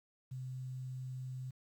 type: tone with quantisation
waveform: sine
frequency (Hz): 128.9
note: C3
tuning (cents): -26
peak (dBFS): -40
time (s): 0.31-1.51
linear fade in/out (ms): 10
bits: 11
effects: none

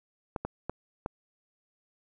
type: clicks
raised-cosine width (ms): 1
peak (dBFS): -18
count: 4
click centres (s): 0.362 / 0.45 / 0.696 / 1.061
effects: none

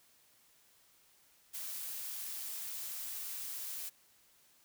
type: noise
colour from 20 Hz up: blue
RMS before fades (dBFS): -42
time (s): 1.53-3.9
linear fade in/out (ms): 20
effects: white hiss -67 dBFS RMS until 4.64 s

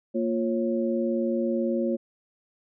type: tone cluster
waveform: sine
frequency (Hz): 232 / 350.4 / 547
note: A#3 / F4 / C#5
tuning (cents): -8 / +6 / -23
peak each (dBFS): -26 / -28 / -29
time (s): 0.14-1.97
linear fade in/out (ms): 20
effects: none

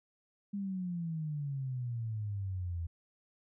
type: exponential sweep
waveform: sine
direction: down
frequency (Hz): 204.3 to 82.41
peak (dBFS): -34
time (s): 0.53-2.87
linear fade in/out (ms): 10
effects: none

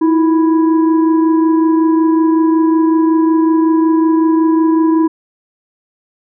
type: tone with frequency modulation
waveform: sine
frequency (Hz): 320.8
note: E4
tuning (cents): -47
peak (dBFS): -8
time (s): 0.01-5.08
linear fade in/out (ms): 10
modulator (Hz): 667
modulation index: 0.49
effects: none

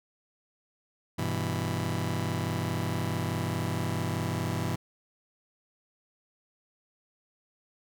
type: chord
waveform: sawtooth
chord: E minor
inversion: first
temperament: just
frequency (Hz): 98.89 / 123.61 / 164.81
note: G2 / B2 / E3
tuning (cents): +16 / +2 / 0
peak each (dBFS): -29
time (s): 1.18-4.76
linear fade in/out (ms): 10
effects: none

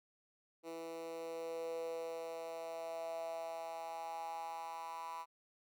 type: tone with high-pass filter sweep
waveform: 10% pulse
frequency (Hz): 164.81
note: E3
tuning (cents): 0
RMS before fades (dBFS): -44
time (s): 0.63-5.26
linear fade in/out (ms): 50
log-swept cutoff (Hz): 390 to 1000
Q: 6.4
effects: none

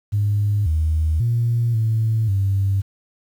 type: tone with pitch steps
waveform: sine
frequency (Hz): 103.1 / 78.7 / 117.5 / 111.2 / 97.9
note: G#2 / D#2 / A#2 / A2 / G2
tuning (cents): -12 / +20 / +14 / +19 / -2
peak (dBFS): -15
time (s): 0.12-2.82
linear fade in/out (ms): 20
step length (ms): 540
effects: tanh soft clip ceiling -11 dBFS + 8-bit

